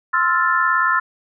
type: chord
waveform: sine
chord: F major seventh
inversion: second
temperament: equal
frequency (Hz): 1046.5 / 1318.5 / 1396.9 / 1760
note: C6 / E6 / F6 / A6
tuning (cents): 0 / 0 / 0 / 0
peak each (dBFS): -20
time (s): 0.13-1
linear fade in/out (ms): 10
effects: none